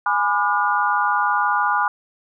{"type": "chord", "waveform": "sine", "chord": "G# diminished seventh", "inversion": "none", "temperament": "just", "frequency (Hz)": [830.6, 996.7, 1196.1, 1435.3], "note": ["G#5", "B5", "D6", "F6"], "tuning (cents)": [0, 16, 31, 47], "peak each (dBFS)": -22, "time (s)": [0.06, 1.88], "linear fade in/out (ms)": 2, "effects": []}